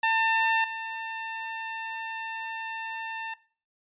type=tone with level steps; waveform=20% pulse; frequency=898 Hz; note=A5; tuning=35 cents sharp; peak=-17 / -28 dBFS; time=0.03-3.34 s; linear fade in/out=5 ms; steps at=0.64 s; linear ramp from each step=2 ms; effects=noise-tail reverb RT60 0.4 s tail -18 dB re dry + resampled to 8000 Hz